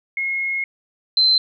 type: tone pair in turn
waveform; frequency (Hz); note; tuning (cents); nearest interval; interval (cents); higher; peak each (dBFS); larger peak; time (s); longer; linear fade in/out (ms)
sine; 2160 / 4086; C#7 / C8; -45 / -42; major seventh; 1103; second; -20 / -12; second; 0.17-0.64 / 1.17-1.38; first; 2
effects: none